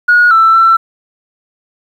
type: tone with pitch steps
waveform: sine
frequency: 1448 / 1329 / 1341 Hz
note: F#6 / E6 / E6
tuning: -38 / +14 / +29 cents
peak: -3 dBFS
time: 0.08-0.77 s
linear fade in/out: 10 ms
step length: 230 ms
effects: tanh soft clip ceiling 0 dBFS + 7-bit